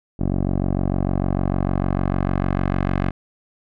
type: tone with low-pass filter sweep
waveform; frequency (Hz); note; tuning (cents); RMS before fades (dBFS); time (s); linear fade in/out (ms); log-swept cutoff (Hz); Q
10% pulse; 46.64; F#1; +15; -21; 0.19-3.11; 10; 480 to 2000; 0.94
effects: none